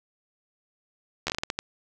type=slowing click train; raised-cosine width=0.2 ms; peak=-10 dBFS; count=9; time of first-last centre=1.27-1.59 s; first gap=12 ms; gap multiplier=1.33; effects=none